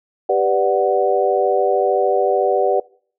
sine chord, G major seventh, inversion none, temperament equal, 392 / 493.9 / 587.3 / 740 Hz, G4 / B4 / D5 / F#5, 0 / 0 / 0 / 0 cents, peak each -19 dBFS, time 0.29-2.8 s, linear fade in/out 5 ms, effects noise-tail reverb RT60 0.5 s tail -23 dB re dry

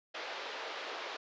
pink band-pass noise, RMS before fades -42 dBFS, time 0.14-1.17 s, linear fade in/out 10 ms, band 450 to 4400 Hz, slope 24 dB/octave, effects resampled to 16000 Hz

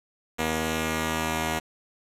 5% pulse tone pair together, 79.63 / 239.1 Hz, D#2 / A#3, +41 / +44 cents, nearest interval octave + perfect fifth, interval 1903 cents, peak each -17 dBFS, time 0.38-1.6 s, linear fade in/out 20 ms, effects resampled to 32000 Hz + 7-bit

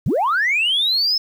sine linear sweep, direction up, 81.1 to 5274 Hz, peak -14 dBFS, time 0.06-1.18 s, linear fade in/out 5 ms, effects tanh soft clip ceiling -12 dBFS + 8-bit

